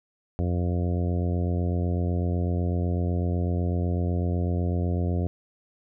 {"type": "harmonic tone", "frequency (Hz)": 88, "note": "F2", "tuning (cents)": 14, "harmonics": [1, 2, 3, 4, 5, 6, 7, 8], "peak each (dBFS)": [-24, -30, -34, -36, -38, -40, -41, -42], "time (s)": [0.39, 5.27], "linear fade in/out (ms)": 0, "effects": []}